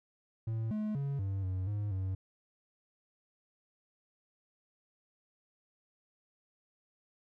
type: tone with pitch steps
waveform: triangle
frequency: 112.1 / 213.4 / 139.7 / 97.4 / 93.2 / 103.5 / 94.7 Hz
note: A2 / G#3 / C#3 / G2 / F#2 / G#2 / F#2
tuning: +33 / +47 / +14 / -11 / +13 / -5 / +41 cents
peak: -30 dBFS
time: 0.47-2.15 s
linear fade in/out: 5 ms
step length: 240 ms
effects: none